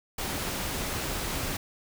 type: noise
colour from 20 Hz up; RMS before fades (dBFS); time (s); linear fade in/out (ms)
pink; -32; 0.18-1.57; 5
effects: none